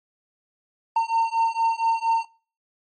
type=beating tone pair; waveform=triangle; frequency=908 / 912.3 Hz; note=A#5 / A#5; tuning=-46 / -38 cents; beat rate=4.3 Hz; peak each=-20 dBFS; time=0.96-2.25 s; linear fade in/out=5 ms; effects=noise-tail reverb RT60 0.4 s tail -22 dB re dry + MP3 32 kbps